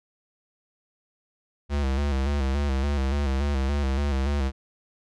square tone with vibrato, 69.3 Hz, C#2, in tune, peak -23 dBFS, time 1.69-4.52 s, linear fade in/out 50 ms, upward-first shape square, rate 3.5 Hz, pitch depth 63 cents each way, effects low-pass 6000 Hz 12 dB/octave

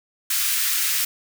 white high-pass noise, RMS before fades -22 dBFS, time 0.3-1.05 s, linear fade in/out 5 ms, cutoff 1400 Hz, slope 24 dB/octave, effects none

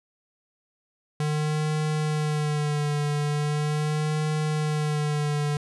square tone with vibrato, 150.3 Hz, D3, 40 cents sharp, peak -24 dBFS, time 1.2-5.57 s, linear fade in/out 2 ms, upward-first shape sine, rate 0.4 Hz, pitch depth 37 cents each way, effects resampled to 24000 Hz

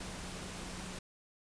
sine tone in noise, 183.9 Hz, F#3, 10 cents flat, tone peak -49 dBFS, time 0-0.99 s, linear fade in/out 5 ms, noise pink, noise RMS -44 dBFS, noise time 0-0.99 s, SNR -8 dB, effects resampled to 22050 Hz

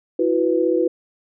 sine chord, E suspended second, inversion none, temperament equal with one note detuned, 329.6 / 365.3 / 493.9 Hz, E4 / F#4 / B4, 0 / -22 / 0 cents, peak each -20 dBFS, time 0.19-0.88 s, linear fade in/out 5 ms, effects none

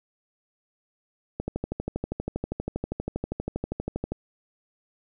click train, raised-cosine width 2 ms, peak -15 dBFS, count 35, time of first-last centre 1.4-4.12 s, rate 12.5 Hz, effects none

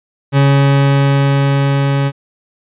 40% pulse tone with level ramp, 139.2 Hz, C#3, 8 cents sharp, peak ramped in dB -6 to -11 dBFS, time 0.32-2.12 s, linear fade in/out 50 ms, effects resampled to 8000 Hz

